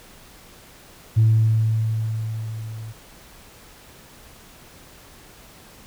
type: tone with level ramp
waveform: sine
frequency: 110.8 Hz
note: A2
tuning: 13 cents sharp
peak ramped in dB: -10 to -32 dBFS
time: 1.16-2.93 s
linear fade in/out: 20 ms
effects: tanh soft clip ceiling -9 dBFS + pink hiss -47 dBFS RMS until 5.86 s